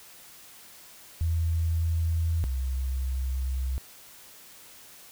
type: tone pair in turn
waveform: sine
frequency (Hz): 82.41 / 65.21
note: E2 / C2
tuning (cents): 0 / -5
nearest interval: major third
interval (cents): 405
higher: first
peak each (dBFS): -23 / -26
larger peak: first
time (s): 1.21-2.44 / 2.44-3.78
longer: second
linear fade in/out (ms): 0
effects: white hiss -50 dBFS RMS until 5.11 s